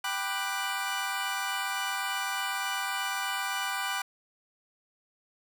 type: chord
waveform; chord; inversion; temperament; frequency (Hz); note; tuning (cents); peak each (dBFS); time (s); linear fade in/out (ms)
25% pulse; G major seventh; none; equal with one note detuned; 784 / 987.8 / 1184.9 / 1480; G5 / B5 / D6 / F#6; 0 / 0 / +15 / 0; -32 / -33 / -32 / -31; 0.04-4.02; 5
effects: none